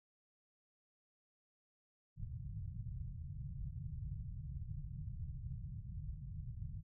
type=low-pass noise; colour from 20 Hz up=white; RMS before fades=-45 dBFS; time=2.16-6.83 s; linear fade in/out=50 ms; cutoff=150 Hz; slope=48 dB/octave; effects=none